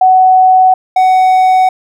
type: tone pair in turn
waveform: sine / triangle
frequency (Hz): 747 / 747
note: F#5 / F#5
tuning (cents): +16 / +16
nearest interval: unison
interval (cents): 0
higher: neither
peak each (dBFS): -3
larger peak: neither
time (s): 0.01-0.74 / 0.96-1.69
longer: neither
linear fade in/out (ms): 5
effects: none